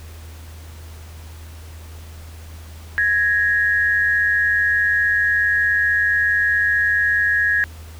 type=tone pair together; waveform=sine; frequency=1661.2 / 1864.6 Hz; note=G#6 / A#6; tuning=0 / 0 cents; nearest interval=major second; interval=200 cents; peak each=-16 / -20 dBFS; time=2.98-7.64 s; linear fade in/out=0 ms; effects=added 80 Hz sine -35 dBFS peak until 7.99 s + pink hiss -45 dBFS RMS until 7.99 s